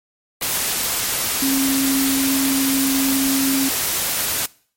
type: tone in noise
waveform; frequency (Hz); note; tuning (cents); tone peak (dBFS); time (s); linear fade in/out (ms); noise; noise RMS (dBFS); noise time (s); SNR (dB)
sine; 270; C#4; -45; -17; 1.42-3.69; 5; white; -21; 0.41-4.46; +1
effects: noise-tail reverb RT60 0.5 s tail -23 dB re dry + MP3 64 kbps